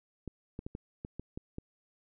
clicks, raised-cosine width 3 ms, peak -26 dBFS, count 8, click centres 0.277 / 0.591 / 0.665 / 0.751 / 1.049 / 1.196 / 1.375 / 1.584 s, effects none

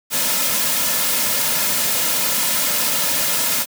white noise with comb filter, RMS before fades -19 dBFS, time 0.1-3.66 s, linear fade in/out 50 ms, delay 2.6 ms, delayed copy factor -0.55, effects high-pass 150 Hz 12 dB/octave

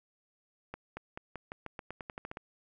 accelerating click train, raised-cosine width 0.5 ms, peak -25 dBFS, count 14, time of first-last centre 0.74-2.371 s, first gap 230 ms, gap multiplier 0.89, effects none

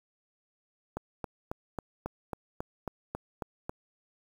click train, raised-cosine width 1 ms, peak -20 dBFS, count 11, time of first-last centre 0.97-3.695 s, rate 3.67 Hz, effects 8-bit

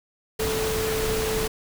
sine tone in noise, 438.9 Hz, A4, 4 cents flat, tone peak -25 dBFS, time 0.39-1.48 s, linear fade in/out 10 ms, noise pink, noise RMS -28 dBFS, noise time 0.39-1.48 s, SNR 0 dB, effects none

